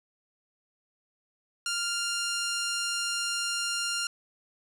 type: tone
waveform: 10% pulse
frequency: 1396.9 Hz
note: F6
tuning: in tune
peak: -20 dBFS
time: 1.66-4.07 s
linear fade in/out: 2 ms
effects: low-pass 12000 Hz 12 dB/octave + 10-bit